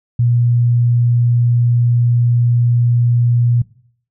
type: tone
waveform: sine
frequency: 120 Hz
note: B2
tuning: 49 cents flat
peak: -10 dBFS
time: 0.19-3.62 s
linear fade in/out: 5 ms
effects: noise-tail reverb RT60 0.6 s tail -20 dB re dry